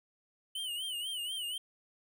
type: tone with vibrato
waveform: square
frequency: 2998 Hz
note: F#7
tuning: 22 cents sharp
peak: -36 dBFS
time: 0.55-1.58 s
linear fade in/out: 5 ms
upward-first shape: sine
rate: 4.1 Hz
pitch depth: 110 cents each way
effects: none